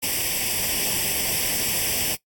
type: noise with comb filter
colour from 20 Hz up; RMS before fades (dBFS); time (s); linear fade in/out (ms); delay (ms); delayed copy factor
white; -24; 0.02-2.16; 20; 0.37; +0.8
effects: noise-tail reverb RT60 0.1 s tail -17 dB re dry + AAC 64 kbps